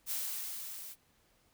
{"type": "noise with level ramp", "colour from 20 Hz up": "blue", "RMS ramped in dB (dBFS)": [-35, -47], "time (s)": [0.06, 0.96], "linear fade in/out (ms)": 50, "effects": ["pink hiss -70 dBFS RMS until 1.53 s"]}